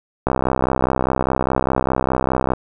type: click train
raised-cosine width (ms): 1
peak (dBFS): -3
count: 148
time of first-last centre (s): 0.27-2.535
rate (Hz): 64.9
effects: none